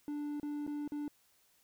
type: tone with dropouts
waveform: triangle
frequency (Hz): 293.7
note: D4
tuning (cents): 0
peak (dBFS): -34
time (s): 0.08-1.08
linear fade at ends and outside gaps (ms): 1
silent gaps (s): 0.399-0.43 / 0.666-0.676 / 0.877-0.92
effects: white hiss -70 dBFS RMS until 1.63 s